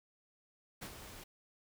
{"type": "noise with ADSR envelope", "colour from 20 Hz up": "pink", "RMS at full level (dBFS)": -44, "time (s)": [0.81, 1.24], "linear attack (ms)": 16, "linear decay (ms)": 70, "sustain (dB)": -7, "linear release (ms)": 8, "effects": []}